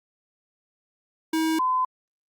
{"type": "tone pair in turn", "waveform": ["square", "sine"], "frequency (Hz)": [320, 1019.5], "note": ["D#4", "C6"], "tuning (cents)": [49, -45], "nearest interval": "octave + minor sixth", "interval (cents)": 2006, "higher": "second", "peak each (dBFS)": [-22, -20], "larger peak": "second", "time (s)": [[1.33, 1.59], [1.59, 1.85]], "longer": "neither", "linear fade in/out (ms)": 5, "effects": ["Opus 48 kbps"]}